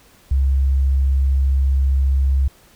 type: tone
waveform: sine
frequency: 67.5 Hz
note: C#2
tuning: 45 cents flat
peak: -13 dBFS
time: 0.31-2.48 s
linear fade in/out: 5 ms
effects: pink hiss -51 dBFS RMS until 2.75 s